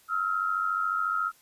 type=tone pair together; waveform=sine; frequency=1287 / 1381.1 Hz; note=E6 / F6; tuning=-42 / -20 cents; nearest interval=minor second; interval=122 cents; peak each=-28 / -28 dBFS; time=0.08-1.32 s; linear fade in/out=50 ms; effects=white hiss -60 dBFS RMS until 1.41 s + resampled to 32000 Hz